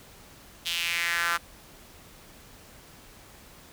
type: tone with high-pass filter sweep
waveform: sawtooth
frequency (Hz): 170.7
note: F3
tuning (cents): -39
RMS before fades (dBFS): -28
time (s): 0.65-1.38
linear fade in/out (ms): 20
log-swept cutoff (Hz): 3300 to 1300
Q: 3.3
effects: pink hiss -51 dBFS RMS until 3.72 s